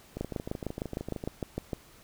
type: two click trains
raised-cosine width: 2 ms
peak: -18 / -22 dBFS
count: 11 / 15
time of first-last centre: 0.21-1.732 / 0.17-1.239 s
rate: 6.57 / 13.1 Hz
effects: pink hiss -56 dBFS RMS until 2.03 s